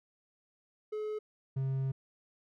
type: tone pair in turn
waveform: triangle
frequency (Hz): 426.9 / 133.85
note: G#4 / C3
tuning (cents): +48 / +40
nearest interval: octave + minor sixth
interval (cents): 2008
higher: first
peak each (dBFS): -32 / -28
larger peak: second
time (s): 0.92-1.19 / 1.56-1.92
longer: second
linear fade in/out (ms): 10
effects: none